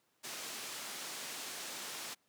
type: low-pass noise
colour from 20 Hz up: white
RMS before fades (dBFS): -44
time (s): 0.23-2.15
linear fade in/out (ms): 20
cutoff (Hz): 8000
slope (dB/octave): 12
effects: pink hiss -75 dBFS RMS until 2.28 s + high-pass 200 Hz 12 dB/octave